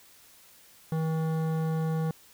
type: tone with hard clipping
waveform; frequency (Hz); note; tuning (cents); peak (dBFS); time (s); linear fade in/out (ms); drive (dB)
triangle; 160; D#3; +49; -28; 0.92-2.11; 2; 18
effects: white hiss -56 dBFS RMS until 2.33 s